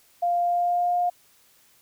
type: tone with pitch glide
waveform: sine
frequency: 698.5 to 708.7 Hz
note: F5 to F5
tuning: 0 to +25 cents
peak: -20 dBFS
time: 0.22-1.1 s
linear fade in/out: 10 ms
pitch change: +25 cents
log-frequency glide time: 0.4-0.97 s
effects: white hiss -59 dBFS RMS until 1.81 s